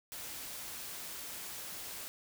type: noise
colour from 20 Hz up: white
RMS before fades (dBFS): -44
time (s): 0.12-2.08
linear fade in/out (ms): 0
effects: none